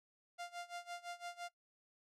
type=tone with tremolo; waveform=sawtooth; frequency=698.5 Hz; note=F5; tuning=in tune; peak=-39 dBFS; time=0.38-1.49 s; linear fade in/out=20 ms; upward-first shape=sine; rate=5.9 Hz; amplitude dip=90%; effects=noise-tail reverb RT60 0.1 s tail -18 dB re dry + low-pass 9000 Hz 12 dB/octave